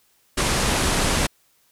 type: low-pass noise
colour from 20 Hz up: pink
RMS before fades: -21 dBFS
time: 0.37-1.27 s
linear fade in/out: 10 ms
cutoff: 11000 Hz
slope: 48 dB/octave
effects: white hiss -62 dBFS RMS until 1.71 s